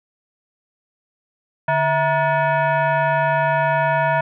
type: tone with frequency modulation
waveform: sine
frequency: 146.83 Hz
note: D3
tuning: in tune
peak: -15 dBFS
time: 1.68-4.21 s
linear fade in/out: 5 ms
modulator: 799 Hz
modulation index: 1.8
effects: none